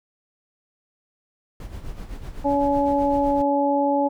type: noise with tremolo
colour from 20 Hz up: brown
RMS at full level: -32 dBFS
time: 1.6-3.42 s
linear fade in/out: 2 ms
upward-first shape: sine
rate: 7.9 Hz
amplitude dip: 60%
type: harmonic tone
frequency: 283 Hz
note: C#4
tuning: 36 cents sharp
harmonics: 1 / 2 / 3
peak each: -22 / -22 / -22 dBFS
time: 2.44-4.09 s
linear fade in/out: 20 ms
effects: none